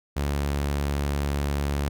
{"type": "tone", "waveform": "sawtooth", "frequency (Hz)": 71.3, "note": "C#2", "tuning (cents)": 49, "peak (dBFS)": -20, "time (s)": [0.16, 1.89], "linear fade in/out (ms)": 10, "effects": []}